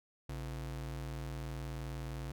square ring-modulated tone, 98 Hz, G2, in tune, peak -37 dBFS, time 0.29-2.32 s, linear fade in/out 5 ms, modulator 39.8 Hz, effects none

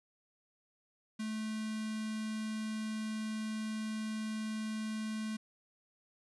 square tone with notch filter, 217.6 Hz, A3, 19 cents flat, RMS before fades -38 dBFS, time 1.19-5.37 s, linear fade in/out 10 ms, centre 720 Hz, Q 0.92, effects resampled to 24000 Hz + 12-bit

